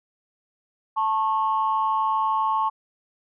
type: tone pair together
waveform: sine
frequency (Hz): 880 / 1092.5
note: A5 / C#6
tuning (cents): 0 / -26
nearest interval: major third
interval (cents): 374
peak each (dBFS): -22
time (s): 0.96-2.7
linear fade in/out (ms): 20
effects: tanh soft clip ceiling -13 dBFS